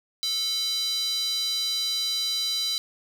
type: tone with high-pass filter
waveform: square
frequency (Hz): 440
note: A4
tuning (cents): 0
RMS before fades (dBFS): -27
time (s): 0.23-2.78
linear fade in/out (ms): 0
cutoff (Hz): 4200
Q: 9.3
effects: none